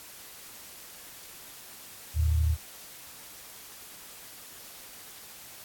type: tone pair together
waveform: sine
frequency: 78.13 / 111.1 Hz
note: D#2 / A2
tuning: +8 / +17 cents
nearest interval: tritone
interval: 609 cents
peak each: -22 / -32 dBFS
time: 2.14-2.57 s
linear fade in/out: 50 ms
effects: white hiss -47 dBFS RMS until 5.64 s + AAC 64 kbps